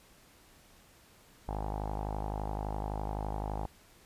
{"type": "tone with low-pass filter", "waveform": "sawtooth", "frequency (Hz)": 51.8, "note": "G#1", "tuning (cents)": -4, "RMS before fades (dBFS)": -36, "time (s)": [1.48, 3.66], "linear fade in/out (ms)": 0, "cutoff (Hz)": 830, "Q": 5.5, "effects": ["pink hiss -60 dBFS RMS until 4.05 s", "resampled to 32000 Hz"]}